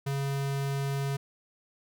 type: tone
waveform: square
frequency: 138.59 Hz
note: C#3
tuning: in tune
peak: -29 dBFS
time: 0.06-1.17 s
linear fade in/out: 10 ms
effects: none